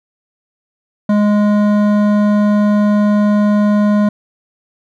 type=tone with hard clipping; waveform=triangle; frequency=207.7 Hz; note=G#3; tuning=in tune; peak=-11 dBFS; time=1.09-4.09 s; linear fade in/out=5 ms; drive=16 dB; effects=none